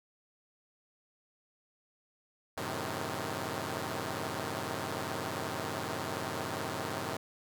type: chord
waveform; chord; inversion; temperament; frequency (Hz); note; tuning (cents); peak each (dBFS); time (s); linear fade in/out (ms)
5% pulse; F# diminished seventh; none; equal; 92.5 / 110 / 130.81 / 155.56; F#2 / A2 / C3 / Eb3; 0 / 0 / 0 / 0; -29; 2.57-7.17; 5
effects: none